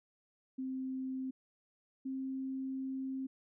sine tone pair in turn, 261.6 / 265.1 Hz, C4 / C4, 0 / +23 cents, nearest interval unison, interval 23 cents, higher second, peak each -36 / -36 dBFS, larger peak neither, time 0.58-1.31 / 2.05-3.27 s, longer second, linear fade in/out 10 ms, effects none

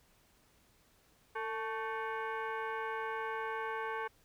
sine tone with frequency modulation, 214.2 Hz, A3, 46 cents flat, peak -35 dBFS, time 1.35-4.08 s, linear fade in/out 10 ms, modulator 663 Hz, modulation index 2.4, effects pink hiss -68 dBFS RMS until 4.24 s

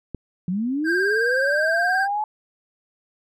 click, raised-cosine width 3 ms, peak -17 dBFS, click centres 0.147 s
sine linear sweep, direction up, 170.1 to 862 Hz, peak -21 dBFS, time 0.48-2.24 s, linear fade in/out 2 ms
triangle tone with vibrato, 1586 Hz, G6, 20 cents sharp, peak -18 dBFS, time 0.84-2.08 s, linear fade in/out 50 ms, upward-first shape triangle, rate 19 Hz, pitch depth 60 cents each way
effects none

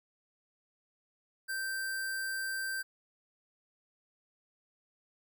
sine tone with sample-and-hold, 1560 Hz, G6, 9 cents flat, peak -33 dBFS, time 1.48-2.83 s, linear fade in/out 20 ms, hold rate 6300 Hz, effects none

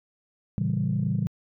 sine chord, A# diminished seventh, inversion none, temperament equal with one note detuned, 113.88 / 138.59 / 164.81 / 196 Hz, A#2 / C#3 / E3 / G3, -40 / 0 / 0 / 0 cents, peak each -28 dBFS, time 0.58-1.27 s, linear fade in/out 0 ms, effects tanh soft clip ceiling -15 dBFS

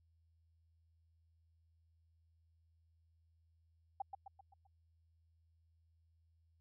sine tone with echo, 788 Hz, G5, 9 cents sharp, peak -36 dBFS, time 4-4.02 s, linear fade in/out 5 ms, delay 130 ms, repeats 5, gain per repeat -6 dB, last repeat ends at 4.67 s, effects added 82 Hz sine -70 dBFS peak until 6.6 s

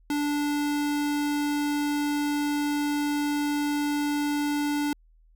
square tone, 292.2 Hz, D4, 9 cents flat, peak -25 dBFS, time 0.1-4.93 s, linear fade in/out 2 ms, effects added 40 Hz sine -55 dBFS peak until 5.35 s

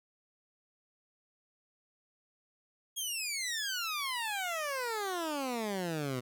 15% pulse exponential sweep, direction down, 3321 to 121.7 Hz, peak -27 dBFS, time 2.96-6.21 s, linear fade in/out 20 ms, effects none

